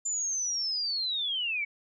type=linear sweep; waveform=sine; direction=down; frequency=7180 to 2217 Hz; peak=-28 dBFS; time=0.05-1.65 s; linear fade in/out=10 ms; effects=none